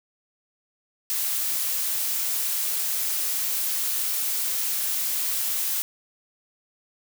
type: noise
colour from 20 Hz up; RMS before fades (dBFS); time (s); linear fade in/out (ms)
blue; -26; 1.1-5.82; 0
effects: none